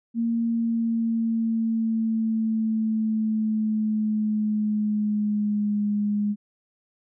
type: tone with pitch glide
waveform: sine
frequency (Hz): 231 to 207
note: A#3 to G#3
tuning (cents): -16 to -5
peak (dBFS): -21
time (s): 0.14-6.36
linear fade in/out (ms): 50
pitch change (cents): -189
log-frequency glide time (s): 0.44-5.84
effects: none